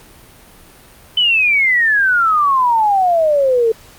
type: exponential sweep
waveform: sine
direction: down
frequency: 3048 to 439.9 Hz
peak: -10 dBFS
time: 1.17-3.72 s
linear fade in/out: 5 ms
effects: pink hiss -43 dBFS RMS until 3.98 s + Opus 48 kbps